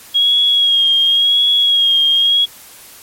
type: tone with vibrato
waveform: sine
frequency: 3288 Hz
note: G#7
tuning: 18 cents flat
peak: -9 dBFS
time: 0.14-2.46 s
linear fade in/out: 20 ms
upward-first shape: sine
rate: 0.92 Hz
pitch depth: 34 cents each way
effects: white hiss -39 dBFS RMS until 3.02 s + MP3 64 kbps